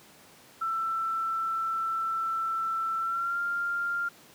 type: tone with pitch glide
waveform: sine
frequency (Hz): 1334 to 1394.7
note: E6 to F6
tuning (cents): +20 to -3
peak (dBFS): -27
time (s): 0.61-4.09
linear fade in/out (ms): 10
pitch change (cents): +77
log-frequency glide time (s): 2.98-3.4
effects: pink hiss -54 dBFS RMS until 4.34 s + high-pass 150 Hz 12 dB/octave